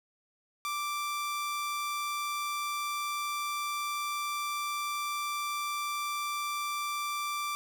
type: tone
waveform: sawtooth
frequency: 1174.7 Hz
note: D6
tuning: in tune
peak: -28 dBFS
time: 0.65-7.55 s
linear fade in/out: 0 ms
effects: none